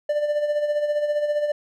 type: tone with tremolo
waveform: triangle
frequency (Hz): 592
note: D5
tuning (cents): +14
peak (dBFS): -16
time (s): 0.09-1.52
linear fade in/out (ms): 5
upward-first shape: sine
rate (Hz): 15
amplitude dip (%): 55
effects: none